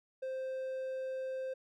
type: tone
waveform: triangle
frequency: 523.3 Hz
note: C5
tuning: in tune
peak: -34 dBFS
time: 0.22-1.54 s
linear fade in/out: 10 ms
effects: none